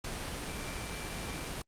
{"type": "tone in noise", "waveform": "sine", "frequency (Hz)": 2349, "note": "D7", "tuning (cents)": 0, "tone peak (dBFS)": -47, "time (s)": [0.48, 1.48], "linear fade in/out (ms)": 5, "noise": "pink", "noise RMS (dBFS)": -38, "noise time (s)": [0.04, 1.62], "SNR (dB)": -12, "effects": ["low-pass 10000 Hz 12 dB/octave", "Opus 48 kbps"]}